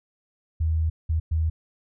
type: tone bursts at uneven times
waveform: sine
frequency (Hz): 80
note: D#2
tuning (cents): +49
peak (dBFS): -20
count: 3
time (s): 0.6-0.9 / 1.09-1.2 / 1.31-1.5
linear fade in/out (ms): 10
effects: none